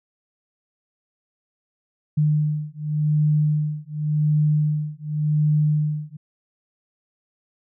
sine beating tone pair, 150.7 / 151.59 Hz, D3 / D#3, +45 / -45 cents, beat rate 0.89 Hz, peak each -21 dBFS, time 2.17-6.17 s, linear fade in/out 10 ms, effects none

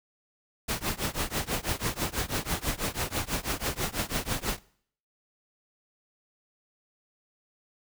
pink noise with tremolo, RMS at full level -27 dBFS, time 0.68-4.59 s, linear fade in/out 10 ms, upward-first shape triangle, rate 6.1 Hz, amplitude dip 100%, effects noise-tail reverb RT60 0.6 s tail -22 dB re dry

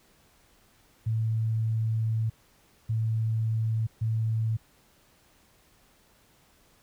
sine tone bursts at uneven times, 111.5 Hz, A2, 23 cents sharp, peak -24 dBFS, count 3, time 1.06-2.3 / 2.89-3.87 / 4.01-4.57 s, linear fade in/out 10 ms, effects pink hiss -62 dBFS RMS until 6.82 s

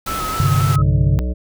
pink noise, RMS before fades -26 dBFS, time 0.06-0.76 s, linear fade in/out 5 ms
sine tone with vibrato, 1299 Hz, E6, 26 cents flat, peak -22 dBFS, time 0.07-0.82 s, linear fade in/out 5 ms, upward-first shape square, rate 3.8 Hz, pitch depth 27 cents each way
sine chord, G suspended fourth, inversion none, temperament just, 98 / 130.67 / 147 Hz, G2 / C3 / D3, 0 / -2 / +2 cents, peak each -17 dBFS, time 0.4-1.19 s, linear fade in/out 0 ms
harmonic tone, 61.9 Hz, B1, 5 cents sharp, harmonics 1 / 3 / 5 / 7 / 9 / 10, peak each -18 / -28 / -32 / -35 / -37 / -38 dBFS, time 0.77-1.34 s, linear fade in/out 20 ms
effects none

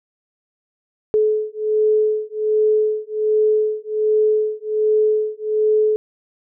sine beating tone pair, 428.7 / 430 Hz, A4 / A4, -45 / -40 cents, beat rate 1.3 Hz, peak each -18 dBFS, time 1.14-5.96 s, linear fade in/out 0 ms, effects none

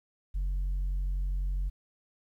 sine tone, 46.04 Hz, F#1, 8 cents flat, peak -25 dBFS, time 0.34-1.7 s, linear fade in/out 20 ms, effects tanh soft clip ceiling -27 dBFS + 11-bit

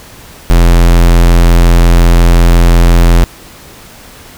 square tone, 42.81 Hz, F1, 34 cents flat, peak -3 dBFS, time 0.5-3.24 s, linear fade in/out 0 ms, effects pink hiss -34 dBFS RMS until 4.37 s

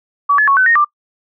sine tone with pitch steps, 1141 / 1715 / 1107 / 1515 / 1855 / 1183 Hz, C#6 / A6 / C#6 / F#6 / A#6 / D6, +50 / -45 / -3 / +40 / -9 / +12 cents, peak -8 dBFS, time 0.29-0.848 s, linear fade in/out 10 ms, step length 93 ms, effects noise-tail reverb RT60 0.1 s tail -26 dB re dry

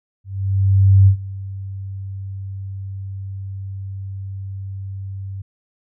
sine tone with ADSR envelope, 97.1 Hz, G2, 16 cents flat, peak -6 dBFS, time 0.24-5.42 s, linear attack 830 ms, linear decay 93 ms, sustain -20 dB, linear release 8 ms, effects none

